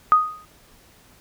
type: tone with exponential decay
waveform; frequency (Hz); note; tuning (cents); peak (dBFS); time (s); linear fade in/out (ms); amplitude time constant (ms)
sine; 1244.5; D#6; 0; -8; 0.12-0.45; 0; 71
effects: pink hiss -53 dBFS RMS until 1.2 s